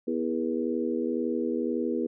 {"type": "harmonic tone with a mistuned harmonic", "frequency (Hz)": 81.9, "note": "E2", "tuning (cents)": -11, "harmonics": [3, 4, 5, 6], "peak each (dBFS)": [-30, -31, -32, -33], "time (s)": [0.07, 2.07], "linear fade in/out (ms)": 10, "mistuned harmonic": 6, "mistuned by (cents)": -36, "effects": []}